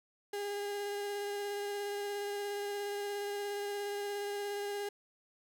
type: tone with vibrato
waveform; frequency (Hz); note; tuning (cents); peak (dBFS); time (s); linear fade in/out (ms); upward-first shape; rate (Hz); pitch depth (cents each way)
35% pulse; 406.8; G#4; -36; -34; 0.33-4.89; 5; square; 17; 11
effects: none